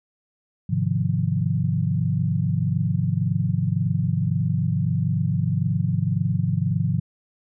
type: chord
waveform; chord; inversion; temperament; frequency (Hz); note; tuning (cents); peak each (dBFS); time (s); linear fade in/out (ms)
sine; F minor seventh; first; equal with one note detuned; 103.83 / 130.81 / 152.89 / 174.61; Ab2 / C3 / Eb3 / F3; 0 / 0 / -30 / 0; -25; 0.69-7; 10
effects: none